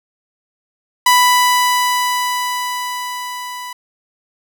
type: tone with level ramp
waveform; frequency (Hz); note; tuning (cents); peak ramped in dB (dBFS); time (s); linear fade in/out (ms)
sawtooth; 990; B5; +4; -4 to -23; 1.06-3.73; 5
effects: none